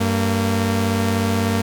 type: tone pair together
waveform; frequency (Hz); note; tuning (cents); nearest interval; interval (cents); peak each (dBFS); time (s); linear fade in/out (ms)
sawtooth; 96.3 / 229; G2 / A#3; -30 / -31; octave + minor third; 1499; -16; 0-1.62; 10
effects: none